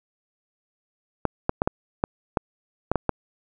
clicks, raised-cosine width 1 ms, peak -6 dBFS, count 9, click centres 1.253 / 1.494 / 1.619 / 1.675 / 2.039 / 2.372 / 2.916 / 2.957 / 3.093 s, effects none

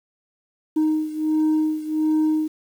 sine beating tone pair, 310.2 / 311.6 Hz, D#4 / D#4, -5 / +3 cents, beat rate 1.4 Hz, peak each -18 / -21 dBFS, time 0.76-2.48 s, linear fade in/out 10 ms, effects tanh soft clip ceiling -15 dBFS + 8-bit

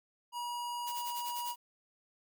square tone, 961 Hz, B5, 48 cents flat, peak -37 dBFS, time 0.32-1.56 s, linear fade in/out 50 ms
blue noise with tremolo, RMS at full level -42 dBFS, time 0.86-1.56 s, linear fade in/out 20 ms, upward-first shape sine, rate 10 Hz, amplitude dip 80%
effects none

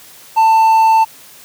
triangle tone, 890 Hz, A5, 20 cents sharp, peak -5 dBFS, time 0.36-1.05 s, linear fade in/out 20 ms, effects white hiss -40 dBFS RMS until 1.44 s + high-pass 80 Hz 12 dB/octave

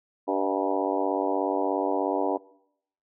harmonic tone with a mistuned harmonic, 96.7 Hz, G2, 23 cents flat, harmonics 3 / 4 / 5 / 6 / 7 / 8 / 9 / 10, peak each -29 / -30 / -31 / -32 / -32 / -33 / -34 / -34 dBFS, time 0.27-2.38 s, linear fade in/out 20 ms, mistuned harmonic 6, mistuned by +41 cents, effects noise-tail reverb RT60 0.7 s tail -20 dB re dry

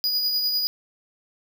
square tone with tremolo, 4919 Hz, D#8, 21 cents flat, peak -20 dBFS, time 0.04-0.67 s, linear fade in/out 0 ms, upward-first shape triangle, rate 10 Hz, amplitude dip 40%, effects none

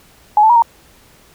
sine tone with pitch steps, 841 / 877 / 955 / 926 Hz, G#5 / A5 / A#5 / A#5, +22 / -6 / +42 / -12 cents, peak -6 dBFS, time 0.37-0.622 s, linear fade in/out 2 ms, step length 63 ms, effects pink hiss -48 dBFS RMS until 1.34 s

